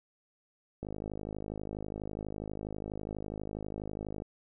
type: click train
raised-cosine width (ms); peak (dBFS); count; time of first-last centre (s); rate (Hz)
2; -25; 178; 0.83-4.221; 52.2
effects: none